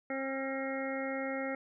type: harmonic tone with a mistuned harmonic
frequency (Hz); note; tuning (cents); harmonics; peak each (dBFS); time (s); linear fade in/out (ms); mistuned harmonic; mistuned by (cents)
268.3; C4; +44; 1 / 2 / 3 / 5 / 6 / 7 / 8; -38 / -37 / -44 / -44 / -53 / -43 / -43; 0.1-1.55; 2; 5; +28
effects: none